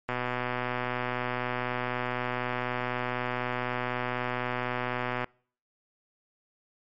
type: click train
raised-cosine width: 0.5 ms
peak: -15 dBFS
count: 640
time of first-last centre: 0.09-5.243 s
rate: 124 Hz
effects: noise-tail reverb RT60 0.5 s tail -26 dB re dry + MP3 48 kbps